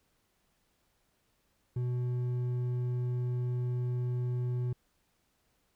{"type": "tone with hard clipping", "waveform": "sine", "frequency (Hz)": 123.47, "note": "B2", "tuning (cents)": 0, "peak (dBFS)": -31, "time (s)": [1.76, 4.73], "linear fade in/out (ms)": 5, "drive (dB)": 5, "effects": ["pink hiss -74 dBFS RMS until 5.75 s"]}